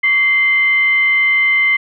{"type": "tone with frequency modulation", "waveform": "sine", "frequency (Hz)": 2086, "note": "C7", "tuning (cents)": -6, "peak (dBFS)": -10, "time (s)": [0.03, 1.77], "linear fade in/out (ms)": 10, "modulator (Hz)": 952, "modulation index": 0.25, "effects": []}